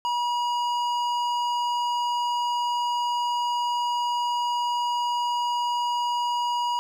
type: tone with hard clipping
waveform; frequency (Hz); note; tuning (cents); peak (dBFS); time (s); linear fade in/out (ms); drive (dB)
sine; 963; B5; -44; -25; 0.05-6.79; 0; 11
effects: none